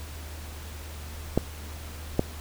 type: clicks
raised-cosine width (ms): 2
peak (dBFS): -7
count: 2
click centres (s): 1.376 / 2.194
effects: added 76 Hz sine -38 dBFS peak until 2.4 s + pink hiss -44 dBFS RMS until 2.4 s